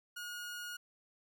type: tone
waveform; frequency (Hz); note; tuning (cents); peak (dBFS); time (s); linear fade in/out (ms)
sawtooth; 1439; F#6; -49; -38; 0.16-0.77; 10
effects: none